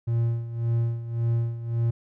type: tone with tremolo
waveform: triangle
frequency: 116.54 Hz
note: A#2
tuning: in tune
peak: -18 dBFS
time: 0.07-1.91 s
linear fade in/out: 10 ms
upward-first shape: sine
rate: 1.8 Hz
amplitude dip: 75%
effects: none